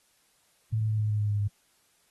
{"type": "tone with pitch steps", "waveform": "sine", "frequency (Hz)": [110, 108.86, 107.74, 106.62, 105.52, 104.43, 103.35, 102.28], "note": ["A2", "A2", "A2", "G#2", "G#2", "G#2", "G#2", "G#2"], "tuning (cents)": [0, -18, -36, 46, 28, 10, -8, -26], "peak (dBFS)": -24, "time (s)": [0.72, 1.48], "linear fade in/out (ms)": 10, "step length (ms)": 95, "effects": ["white hiss -67 dBFS RMS until 2.1 s", "AAC 32 kbps"]}